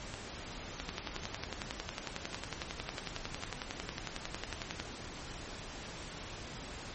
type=two click trains; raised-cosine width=0.2 ms; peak=-24 / -19 dBFS; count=4 / 45; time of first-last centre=0.14-3.426 / 0.8-4.8 s; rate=0.913 / 11 Hz; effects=pink hiss -45 dBFS RMS until 6.94 s + MP3 32 kbps